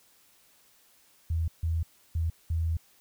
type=tone bursts at uneven times; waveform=sine; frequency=81.9 Hz; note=E2; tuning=11 cents flat; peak=-25 dBFS; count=4; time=1.3-1.48 / 1.63-1.83 / 2.15-2.3 / 2.5-2.77 s; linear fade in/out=5 ms; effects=white hiss -62 dBFS RMS until 3 s